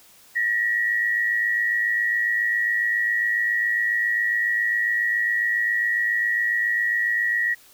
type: tone pair together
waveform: sine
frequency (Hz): 1804.7 / 1912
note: A6 / A#6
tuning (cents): +43 / +43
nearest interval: minor second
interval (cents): 100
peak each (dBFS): -28 / -20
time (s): 0.35-7.55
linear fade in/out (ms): 20
effects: white hiss -52 dBFS RMS until 7.73 s